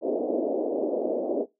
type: band-pass noise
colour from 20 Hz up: white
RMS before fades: -27 dBFS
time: 0.01-1.46 s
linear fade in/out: 50 ms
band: 250 to 620 Hz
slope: 48 dB/octave
effects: noise-tail reverb RT60 0.2 s tail -20 dB re dry